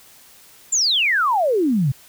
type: exponential sweep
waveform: sine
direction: down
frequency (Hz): 7510 to 123.47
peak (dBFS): -15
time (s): 0.72-1.92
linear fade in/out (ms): 10
effects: white hiss -48 dBFS RMS until 2.08 s